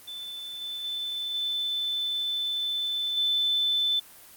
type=tone with level steps; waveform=sine; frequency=3520 Hz; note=A7; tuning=in tune; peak=-35 / -32 / -29 / -26 / -22 dBFS; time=0.07-4 s; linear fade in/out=10 ms; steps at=0.61 / 0.84 / 1.34 / 3.17 s; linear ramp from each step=5 ms; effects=white hiss -50 dBFS RMS until 4.36 s + Opus 24 kbps